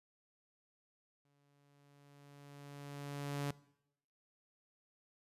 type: tone with exponential growth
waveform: sawtooth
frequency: 142.6 Hz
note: C#3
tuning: 49 cents sharp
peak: -31 dBFS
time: 1.25-3.51 s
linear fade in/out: 2 ms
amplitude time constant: 490 ms
effects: noise-tail reverb RT60 0.8 s tail -21 dB re dry + resampled to 32000 Hz